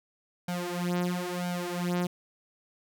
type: tone with flanger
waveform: sawtooth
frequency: 177.3 Hz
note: F3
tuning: 26 cents sharp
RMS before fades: -31 dBFS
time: 0.48-2.07 s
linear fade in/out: 5 ms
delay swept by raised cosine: 1.3 to 5.6 ms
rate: 1 Hz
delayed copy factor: +0.95
effects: none